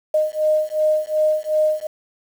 sine beating tone pair, 615 / 617.7 Hz, D#5 / D#5, -20 / -13 cents, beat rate 2.7 Hz, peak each -19 dBFS, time 0.14-1.87 s, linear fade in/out 5 ms, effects 7-bit

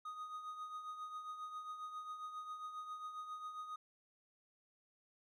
triangle tone with tremolo, 1244.5 Hz, D#6, in tune, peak -40 dBFS, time 0.05-3.76 s, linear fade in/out 5 ms, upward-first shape triangle, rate 7.4 Hz, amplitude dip 60%, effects none

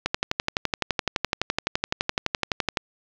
click train, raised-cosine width 0.2 ms, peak -4 dBFS, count 33, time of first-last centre 0.06-2.772 s, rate 11.8 Hz, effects low-pass 5000 Hz 12 dB/octave + 7-bit

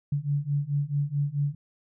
sine beating tone pair, 141.3 / 145.9 Hz, C#3 / D3, +34 / -11 cents, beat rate 4.6 Hz, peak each -28 / -27 dBFS, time 0.12-1.55 s, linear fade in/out 5 ms, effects none

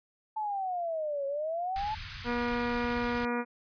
sine exponential two-way sweep, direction down then up, 880 to 547 to 880 Hz, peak -30 dBFS, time 0.36-1.95 s, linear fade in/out 10 ms, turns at 1.26 s
pink band-stop noise, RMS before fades -40 dBFS, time 1.76-3.25 s, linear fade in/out 0 ms, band 130 to 1400 Hz, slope 24 dB/octave
harmonic tone, 240.5 Hz, B3, 46 cents flat, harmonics 1 / 2 / 3 / 4 / 5 / 6 / 7 / 8 / 9 / 10, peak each -32 / -34 / -42 / -37 / -41 / -39 / -46 / -44 / -48 / -44 dBFS, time 2.24-3.45 s, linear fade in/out 50 ms
effects resampled to 11025 Hz

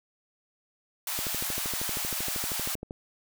white high-pass noise, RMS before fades -32 dBFS, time 1.07-2.75 s, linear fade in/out 2 ms, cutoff 580 Hz, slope 96 dB/octave
click train, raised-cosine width 2 ms, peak -23 dBFS, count 23, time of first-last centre 1.19-2.909 s, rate 12.8 Hz
effects none

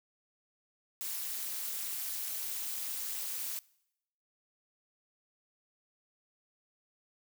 blue noise with amplitude modulation, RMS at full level -34 dBFS, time 1.01-3.59 s, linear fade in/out 0 ms, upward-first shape sine, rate 258 Hz, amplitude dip 85%, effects noise-tail reverb RT60 0.8 s tail -23 dB re dry

